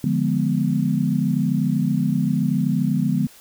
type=chord; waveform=sine; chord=D diminished seventh; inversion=none; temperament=equal; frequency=146.83 / 174.61 / 207.7 / 246.9 Hz; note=D3 / F3 / Ab3 / Cb4; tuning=0 / 0 / 0 / 0 cents; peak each=-23 dBFS; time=0.04-3.27 s; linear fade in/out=2 ms; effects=white hiss -48 dBFS RMS until 3.4 s